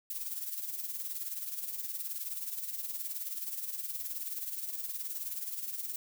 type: noise with tremolo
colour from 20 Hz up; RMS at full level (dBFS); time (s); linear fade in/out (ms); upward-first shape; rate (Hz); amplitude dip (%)
violet; -36; 0.1-5.96; 2; sine; 19; 60
effects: none